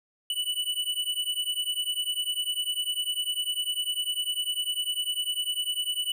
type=beating tone pair; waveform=square; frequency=2960 / 2970 Hz; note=F#7 / F#7; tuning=0 / +6 cents; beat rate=10 Hz; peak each=-31 dBFS; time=0.3-6.12 s; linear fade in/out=2 ms; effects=none